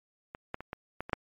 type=clicks; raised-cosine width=0.5 ms; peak=-25 / -19 / -25 / -21 / -19 / -26 / -11 dBFS; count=7; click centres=0.349 / 0.544 / 0.606 / 0.731 / 1.006 / 1.095 / 1.132 s; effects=MP3 64 kbps